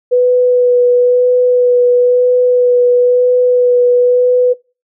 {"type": "tone with vibrato", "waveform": "sine", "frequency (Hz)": 493.9, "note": "B4", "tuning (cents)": 0, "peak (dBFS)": -6, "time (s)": [0.11, 4.54], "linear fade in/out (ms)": 20, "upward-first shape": "sine", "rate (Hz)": 1, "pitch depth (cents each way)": 13, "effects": ["noise-tail reverb RT60 0.3 s tail -22 dB re dry"]}